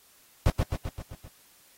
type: noise with echo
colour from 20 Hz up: brown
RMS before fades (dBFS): -20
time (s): 0.46-0.5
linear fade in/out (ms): 0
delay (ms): 130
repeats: 6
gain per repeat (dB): -4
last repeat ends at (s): 1.28
effects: white hiss -59 dBFS RMS until 1.77 s + AAC 48 kbps